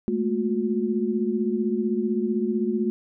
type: tone cluster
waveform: sine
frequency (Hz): 211.9 / 227.6 / 360.3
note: G#3 / A#3 / F#4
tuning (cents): +35 / -41 / -46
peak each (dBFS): -26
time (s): 0.08-2.9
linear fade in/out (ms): 0
effects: none